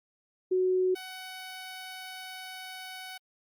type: tone pair in turn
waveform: sine / 10% pulse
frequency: 370 / 748.4 Hz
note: F#4 / F#5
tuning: 0 / +20 cents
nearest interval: octave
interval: 1220 cents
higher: second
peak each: -23 / -32 dBFS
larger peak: first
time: 0.51-0.95 / 0.95-3.18 s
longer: second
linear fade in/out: 10 ms
effects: Opus 32 kbps